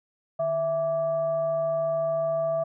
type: tone with frequency modulation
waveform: sine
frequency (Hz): 659.3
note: E5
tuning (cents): 0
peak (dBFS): -23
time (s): 0.39-2.64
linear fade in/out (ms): 10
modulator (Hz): 507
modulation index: 0.34
effects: none